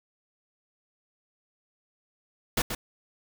pink noise with echo, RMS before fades -25 dBFS, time 2.57-2.62 s, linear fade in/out 5 ms, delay 130 ms, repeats 1, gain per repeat -7 dB, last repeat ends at 2.75 s, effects none

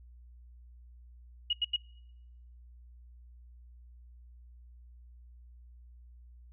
sine tone bursts, 2891 Hz, F#7, 41 cents flat, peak -26 dBFS, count 3, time 1.5-1.763 s, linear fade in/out 5 ms, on 31 ms, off 85 ms, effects noise-tail reverb RT60 0.9 s tail -25 dB re dry + added 60 Hz sine -51 dBFS peak until 6.52 s

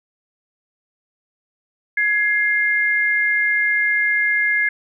sine tone pair together, 1675 / 2110 Hz, G#6 / C7, +14 / +14 cents, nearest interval major third, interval 400 cents, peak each -18 dBFS, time 1.97-4.69 s, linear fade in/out 5 ms, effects none

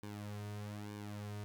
sawtooth tone with flanger, 103.83 Hz, G#2, in tune, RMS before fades -45 dBFS, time 0.03-1.44 s, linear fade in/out 0 ms, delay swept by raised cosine 1.5 to 3.7 ms, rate 1.1 Hz, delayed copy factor -0.75, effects none

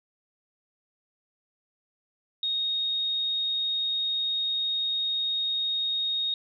sine tone, 3729 Hz, A#7, in tune, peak -25 dBFS, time 2.43-6.34 s, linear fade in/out 2 ms, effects none

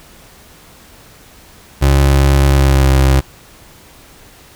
30% pulse tone with pitch glide, 69 to 66.88 Hz, C#2 to C2, -7 to +39 cents, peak -5 dBFS, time 1.81-3.21 s, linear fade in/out 20 ms, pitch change -54 cents, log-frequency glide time 2.47-2.93 s, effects pink hiss -42 dBFS RMS until 4.55 s

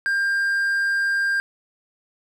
triangle tone, 1597 Hz, G6, 32 cents sharp, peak -17 dBFS, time 0.06-1.4 s, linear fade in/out 0 ms, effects none

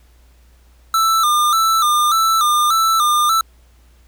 square tone with vibrato, 1262 Hz, D#6, 24 cents sharp, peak -13 dBFS, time 0.94-3.41 s, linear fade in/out 2 ms, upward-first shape square, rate 1.7 Hz, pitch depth 82 cents each way, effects added 60 Hz sine -47 dBFS peak until 4.07 s + pink hiss -57 dBFS RMS until 4.07 s

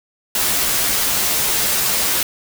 white noise with comb filter, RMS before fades -18 dBFS, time 0.35-2.23 s, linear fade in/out 2 ms, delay 12 ms, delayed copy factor -0.7, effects none

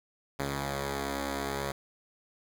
5% pulse tone pair together, 69.3 / 139.16 Hz, C#2 / C#3, 0 / +7 cents, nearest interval octave, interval 1207 cents, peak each -23 dBFS, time 0.39-1.72 s, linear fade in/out 5 ms, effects none

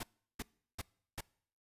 pink noise bursts, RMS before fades -41 dBFS, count 4, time 0-1.208 s, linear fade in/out 5 ms, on 32 ms, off 360 ms, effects noise-tail reverb RT60 0.6 s tail -24 dB re dry + resampled to 32000 Hz

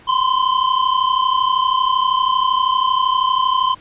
square tone pair together, 1013.8 / 1046.5 Hz, B5 / C6, +45 / 0 cents, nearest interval minor second, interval 55 cents, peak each -18 / -17 dBFS, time 0.07-3.75 s, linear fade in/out 20 ms, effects pink hiss -46 dBFS RMS until 3.8 s + resampled to 8000 Hz

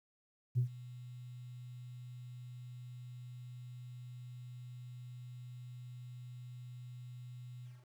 sine tone with ADSR envelope, 123.47 Hz, B2, in tune, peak -25 dBFS, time 0.55-7.86 s, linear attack 30 ms, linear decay 100 ms, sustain -21 dB, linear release 210 ms, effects tanh soft clip ceiling -24 dBFS + 11-bit

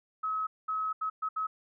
sine tone bursts at uneven times, 1282 Hz, E6, 49 cents flat, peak -29 dBFS, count 5, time 0.23-0.47 / 0.68-0.93 / 1.01-1.1 / 1.22-1.29 / 1.36-1.47 s, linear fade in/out 10 ms, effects none

